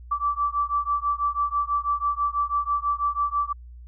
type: beating tone pair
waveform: sine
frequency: 1158 / 1164.1 Hz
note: D6 / D6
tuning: -25 / -16 cents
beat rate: 6.1 Hz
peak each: -25 dBFS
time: 0.11-3.53 s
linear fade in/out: 10 ms
effects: added 60 Hz sine -40 dBFS peak until 3.87 s